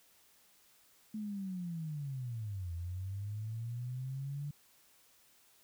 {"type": "linear two-way sweep", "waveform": "sine", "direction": "down then up", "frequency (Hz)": [218, 83.6, 146.7], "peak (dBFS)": -37, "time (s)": [1.14, 4.51], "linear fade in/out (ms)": 5, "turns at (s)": 2.73, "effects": ["white hiss -66 dBFS RMS until 5.63 s"]}